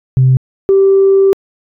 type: tone pair in turn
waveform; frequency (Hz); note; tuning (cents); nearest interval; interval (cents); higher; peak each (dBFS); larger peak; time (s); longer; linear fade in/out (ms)
sine; 130 / 389.6; C3 / G4; -11 / -11; octave + perfect fifth; 1900; second; -4; neither; 0.17-0.37 / 0.69-1.33; second; 0
effects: tanh soft clip ceiling -1 dBFS